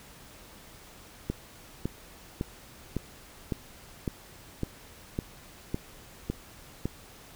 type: click train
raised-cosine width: 3 ms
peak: -16 dBFS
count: 11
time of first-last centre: 1.3-6.856 s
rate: 1.8 Hz
effects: pink hiss -51 dBFS RMS until 7.35 s